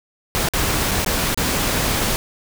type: noise with dropouts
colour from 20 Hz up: pink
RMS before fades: -20 dBFS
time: 0.35-2.16 s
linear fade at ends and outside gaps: 0 ms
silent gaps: 0.487-0.536 / 0.911-0.915 / 1.047-1.062 / 1.345-1.375 s
effects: none